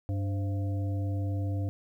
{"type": "harmonic tone with a mistuned harmonic", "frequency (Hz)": 98, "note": "G2", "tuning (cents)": 0, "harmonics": [1, 3, 5, 7], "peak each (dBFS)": [-28, -38, -44, -47], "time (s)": [0.09, 1.69], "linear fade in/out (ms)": 0, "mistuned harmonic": 5, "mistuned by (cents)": 95, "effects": ["11-bit"]}